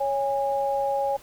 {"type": "tone pair together", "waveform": "sine", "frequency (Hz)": [554.4, 819.5], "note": ["C#5", "G#5"], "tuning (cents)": [0, -23], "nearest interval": "perfect fifth", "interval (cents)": 677, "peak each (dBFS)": -25, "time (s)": [0, 1.17], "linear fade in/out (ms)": 10, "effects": ["pink hiss -50 dBFS RMS until 1.22 s"]}